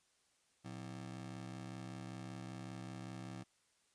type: ring-modulated tone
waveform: 30% pulse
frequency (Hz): 147.4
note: D3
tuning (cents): +7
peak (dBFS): -40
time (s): 0.64-3.44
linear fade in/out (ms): 20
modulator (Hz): 32.6
effects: white hiss -75 dBFS RMS until 3.94 s + resampled to 22050 Hz